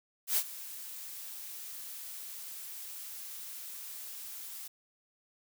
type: noise with ADSR envelope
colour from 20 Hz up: blue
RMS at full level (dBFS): -27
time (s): 0.27-4.68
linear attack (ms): 94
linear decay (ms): 68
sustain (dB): -17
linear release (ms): 7
effects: none